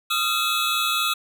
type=tone cluster; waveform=square; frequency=1246 / 1370 / 2586 / 3428 / 3822 Hz; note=D#6 / F6 / E7 / A7 / A#7; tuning=+2 / -34 / -34 / -46 / +43 cents; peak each=-28 dBFS; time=0.1-1.14 s; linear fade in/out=10 ms; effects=none